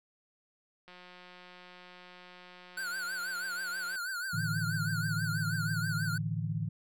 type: click train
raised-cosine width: 0.3 ms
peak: -36 dBFS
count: 555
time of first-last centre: 0.88-3.958 s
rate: 180 Hz
type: tone with vibrato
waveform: square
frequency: 1480 Hz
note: F#6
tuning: in tune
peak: -35 dBFS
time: 2.77-6.18 s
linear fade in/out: 5 ms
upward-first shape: triangle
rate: 6.2 Hz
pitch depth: 130 cents each way
type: chord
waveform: sine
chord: A suspended fourth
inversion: none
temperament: equal with one note detuned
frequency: 110 / 148.28 / 164.81 Hz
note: A2 / D3 / E3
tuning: 0 / +17 / 0 cents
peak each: -35 / -36 / -35 dBFS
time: 4.33-6.69 s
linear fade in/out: 10 ms
effects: none